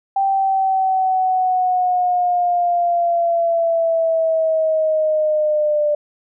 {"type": "linear sweep", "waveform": "sine", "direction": "down", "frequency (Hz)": [784, 592], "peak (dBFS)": -14, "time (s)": [0.16, 5.95], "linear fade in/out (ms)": 5, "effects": []}